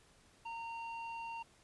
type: tone with low-pass filter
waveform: square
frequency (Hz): 920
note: A#5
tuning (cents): -23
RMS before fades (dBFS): -44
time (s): 0.45-1.43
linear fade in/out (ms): 10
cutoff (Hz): 2500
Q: 1.7
effects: pink hiss -66 dBFS RMS until 1.63 s + resampled to 24000 Hz